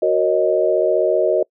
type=chord; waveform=sine; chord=D# minor seventh; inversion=first; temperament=equal with one note detuned; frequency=370 / 466.2 / 547.4 / 622.3 Hz; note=F#4 / A#4 / C#5 / D#5; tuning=0 / 0 / -22 / 0 cents; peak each=-19 / -20 / -21 / -17 dBFS; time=0.02-1.43 s; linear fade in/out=5 ms; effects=noise-tail reverb RT60 0.1 s tail -26 dB re dry